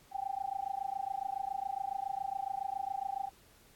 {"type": "tone with amplitude modulation", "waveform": "sine", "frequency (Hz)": 784, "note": "G5", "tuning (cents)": 0, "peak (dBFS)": -30, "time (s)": [0.11, 3.31], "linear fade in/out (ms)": 50, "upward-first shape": "sine", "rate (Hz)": 27.2, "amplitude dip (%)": 100, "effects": ["pink hiss -62 dBFS RMS until 3.75 s", "AAC 64 kbps"]}